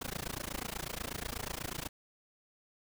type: noise with amplitude modulation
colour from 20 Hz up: pink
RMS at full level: -36 dBFS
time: 0.01-1.89 s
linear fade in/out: 10 ms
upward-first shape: sine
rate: 28.2 Hz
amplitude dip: 100%
effects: none